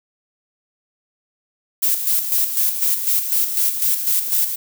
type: noise with tremolo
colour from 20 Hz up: violet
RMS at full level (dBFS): -17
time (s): 1.82-4.56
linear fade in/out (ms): 10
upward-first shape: square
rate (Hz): 4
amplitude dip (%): 55
effects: none